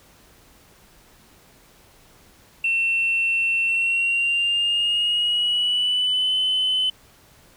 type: tone with pitch glide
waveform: sine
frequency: 2700 to 3031 Hz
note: E7 to F#7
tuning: +41 to +41 cents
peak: -17 dBFS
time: 2.64-6.9 s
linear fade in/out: 5 ms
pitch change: +200 cents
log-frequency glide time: 3.66-6.34 s
effects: tanh soft clip ceiling -15 dBFS + pink hiss -53 dBFS RMS until 7.56 s